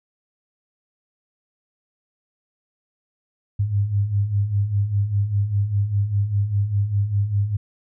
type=beating tone pair; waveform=sine; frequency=98 / 103 Hz; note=G2 / G#2; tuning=0 / -14 cents; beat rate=5 Hz; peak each=-25 / -19 dBFS; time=3.59-7.57 s; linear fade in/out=10 ms; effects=none